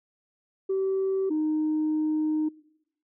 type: tone pair in turn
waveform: sine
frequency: 384.4 / 308.9 Hz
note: G4 / D#4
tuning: -34 / -12 cents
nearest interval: major third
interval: 378 cents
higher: first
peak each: -22 dBFS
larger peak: neither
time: 0.69-1.3 / 1.3-2.49 s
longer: second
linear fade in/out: 10 ms
effects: noise-tail reverb RT60 0.9 s tail -23 dB re dry + tanh soft clip ceiling -20 dBFS